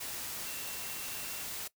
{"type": "tone in noise", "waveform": "sine", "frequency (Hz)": 2717, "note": "F7", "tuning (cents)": -48, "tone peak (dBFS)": -50, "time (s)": [0.45, 1.43], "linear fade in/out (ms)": 10, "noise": "white", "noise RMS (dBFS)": -40, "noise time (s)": [0, 1.68], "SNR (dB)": -13, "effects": ["noise-tail reverb RT60 0.1 s tail -19 dB re dry"]}